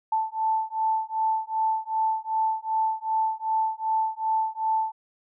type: beating tone pair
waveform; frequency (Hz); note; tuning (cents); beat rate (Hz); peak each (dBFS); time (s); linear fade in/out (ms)
sine; 880 / 882.6; A5 / A5; 0 / +5; 2.6; -26; 0.12-4.92; 5
effects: none